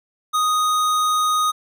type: tone with hard clipping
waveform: sine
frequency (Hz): 1244.5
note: D#6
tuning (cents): 0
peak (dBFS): -18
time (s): 0.33-1.52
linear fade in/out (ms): 20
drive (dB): 18
effects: none